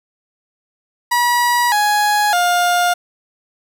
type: tone with pitch steps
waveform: 30% pulse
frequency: 966 / 834 / 707 Hz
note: B5 / G#5 / F5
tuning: -39 / +7 / +21 cents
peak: -10 dBFS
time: 1.11-2.94 s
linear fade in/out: 10 ms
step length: 610 ms
effects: none